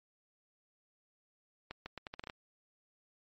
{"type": "accelerating click train", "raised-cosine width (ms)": 0.3, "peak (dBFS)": -26, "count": 9, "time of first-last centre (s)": [1.71, 2.298], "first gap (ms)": 150, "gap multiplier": 0.78, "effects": ["MP3 32 kbps"]}